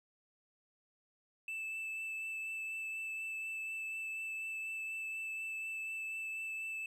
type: tone with vibrato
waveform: triangle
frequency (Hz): 2637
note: E7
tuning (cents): 0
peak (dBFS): -37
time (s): 1.48-6.86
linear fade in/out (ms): 2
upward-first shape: triangle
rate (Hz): 4.1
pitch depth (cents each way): 11
effects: none